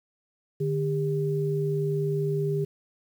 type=tone pair together; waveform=sine; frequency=150 / 400.8 Hz; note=D3 / G4; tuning=+37 / +38 cents; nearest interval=octave + perfect fourth; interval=1701 cents; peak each=-26 / -27 dBFS; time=0.6-2.65 s; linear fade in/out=10 ms; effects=9-bit